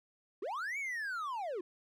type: linear two-way sweep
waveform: triangle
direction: up then down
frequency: 329.6 to 2300 to 329.6 Hz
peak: -34 dBFS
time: 0.42-1.61 s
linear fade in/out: 5 ms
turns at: 0.78 s
effects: none